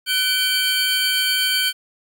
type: tone cluster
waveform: square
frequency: 1502 / 2334 / 3124 / 4498 Hz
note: F#6 / D7 / G7 / C#8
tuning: +26 / -11 / -7 / +24 cents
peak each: -25 / -27 / -21 / -24 dBFS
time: 0.06-1.73 s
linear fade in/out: 50 ms
effects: 9-bit